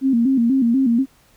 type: tone with vibrato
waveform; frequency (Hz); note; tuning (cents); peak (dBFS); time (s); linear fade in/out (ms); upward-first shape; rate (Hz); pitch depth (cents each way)
sine; 249.7; B3; +19; -13; 0.01-1.06; 50; square; 4.1; 120
effects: pink hiss -55 dBFS RMS until 1.36 s